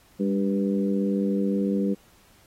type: harmonic tone with a mistuned harmonic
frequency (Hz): 98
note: G2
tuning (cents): 0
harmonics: 2 / 3 / 4 / 5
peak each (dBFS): -23 / -29 / -31 / -31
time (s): 0.19-1.95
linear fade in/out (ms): 20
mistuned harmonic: 2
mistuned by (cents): +35
effects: pink hiss -58 dBFS RMS until 2.46 s + AAC 48 kbps